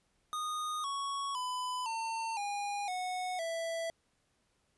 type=tone with pitch steps; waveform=square; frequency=1234 / 1112.1 / 1002.3 / 903.3 / 814.1 / 733.7 / 661.3 Hz; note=D#6 / C#6 / B5 / A5 / G#5 / F#5 / E5; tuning=-15 / +5 / +25 / +45 / -35 / -15 / +5 cents; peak=-35 dBFS; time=0.33-3.9 s; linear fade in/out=0 ms; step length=510 ms; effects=pink hiss -75 dBFS RMS until 4.77 s + resampled to 24000 Hz